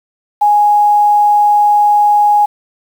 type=tone with quantisation; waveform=sine; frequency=830 Hz; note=G#5; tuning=1 cent flat; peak=-6 dBFS; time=0.41-2.46 s; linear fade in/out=10 ms; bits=6; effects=none